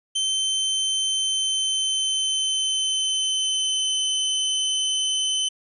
sawtooth tone with pitch glide, 3094 to 3050 Hz, G7 to G7, -23 to -48 cents, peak -18 dBFS, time 0.15-5.49 s, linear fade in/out 10 ms, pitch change -25 cents, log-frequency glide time 1.08-4.02 s, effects resampled to 24000 Hz

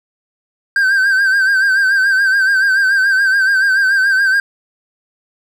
triangle tone with vibrato, 1568 Hz, G6, in tune, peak -8 dBFS, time 0.76-4.4 s, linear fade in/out 2 ms, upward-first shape sine, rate 7 Hz, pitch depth 60 cents each way, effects none

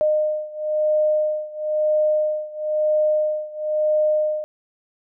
sine beating tone pair, 611 / 612 Hz, D#5 / D#5, -32 / -29 cents, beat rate 1 Hz, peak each -20 / -22 dBFS, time 0.01-4.44 s, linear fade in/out 0 ms, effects none

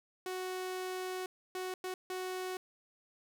sawtooth tone bursts at uneven times, 370 Hz, F#4, in tune, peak -33 dBFS, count 4, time 0.26-1.26 / 1.55-1.74 / 1.84-1.94 / 2.1-2.57 s, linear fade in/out 2 ms, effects none

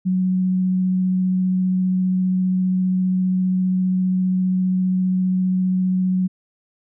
sine tone with vibrato, 185 Hz, F#3, in tune, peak -16 dBFS, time 0.05-6.28 s, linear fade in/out 20 ms, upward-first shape sine, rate 15 Hz, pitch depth 8 cents each way, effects none

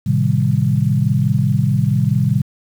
sine chord, A half-diminished seventh, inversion none, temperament equal, 110 / 130.81 / 155.56 / 196 Hz, A2 / C3 / Eb3 / G3, 0 / 0 / 0 / 0 cents, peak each -19 / -16 / -19 / -20 dBFS, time 0.06-2.42 s, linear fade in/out 10 ms, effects 7-bit

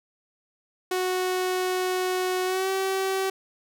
sawtooth tone with pitch glide, 368.4 to 383.4 Hz, F#4 to G4, -7 to -38 cents, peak -20 dBFS, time 0.91-3.3 s, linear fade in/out 5 ms, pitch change +69 cents, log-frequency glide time 2.45-2.69 s, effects none

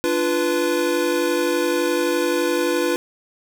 square chord, B diminished, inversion first, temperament equal with one note detuned, 293.7 / 345.4 / 493.9 Hz, D4 / F4 / B4, 0 / -19 / 0 cents, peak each -26 / -22 / -23 dBFS, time 0.04-2.96 s, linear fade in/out 0 ms, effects none

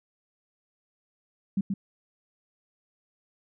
sine tone with echo, 196 Hz, G3, in tune, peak -22 dBFS, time 1.57-1.61 s, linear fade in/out 5 ms, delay 130 ms, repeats 1, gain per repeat -3 dB, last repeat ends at 1.74 s, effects none

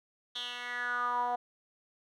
10% pulse tone with band-pass filter sweep, 244.2 Hz, B3, 19 cents flat, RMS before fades -34 dBFS, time 0.35-1.36 s, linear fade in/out 10 ms, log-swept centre 3500 to 760 Hz, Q 5.8, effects none

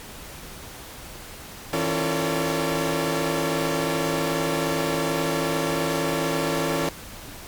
sawtooth tone cluster, 161.4 / 271.6 / 345.4 / 449.2 / 572 Hz, E3 / C#4 / F4 / A4 / D5, -36 / -35 / -19 / +36 / -46 cents, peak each -25 dBFS, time 1.73-6.89 s, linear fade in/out 2 ms, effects pink hiss -40 dBFS RMS until 7.47 s + MP3 96 kbps

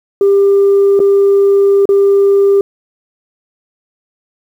sine tone with dropouts, 397.4 Hz, G4, 24 cents sharp, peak -4 dBFS, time 0.21-2.61 s, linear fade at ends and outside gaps 2 ms, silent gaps 0.993-1.001 / 1.855-1.89 s, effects tanh soft clip ceiling -3 dBFS + 7-bit

